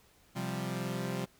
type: chord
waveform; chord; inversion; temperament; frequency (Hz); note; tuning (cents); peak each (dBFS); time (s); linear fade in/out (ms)
sawtooth; C suspended fourth; none; equal; 130.81 / 174.61 / 196; C3 / F3 / G3; 0 / 0 / 0; -34; 0.35-1.26; 20
effects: pink hiss -64 dBFS RMS until 1.39 s